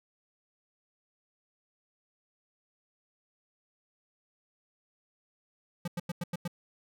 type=tone bursts; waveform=square; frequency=174 Hz; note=F3; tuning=6 cents flat; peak=-32 dBFS; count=6; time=5.85-6.478 s; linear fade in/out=5 ms; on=28 ms; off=92 ms; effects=none